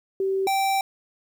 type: tone pair in turn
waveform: sine / square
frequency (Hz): 385.6 / 779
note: G4 / G5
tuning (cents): -28 / -11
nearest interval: octave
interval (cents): 1217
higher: second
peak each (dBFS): -21 / -21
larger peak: neither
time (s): 0.2-0.47 / 0.47-0.81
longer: second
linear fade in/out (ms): 2
effects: 10-bit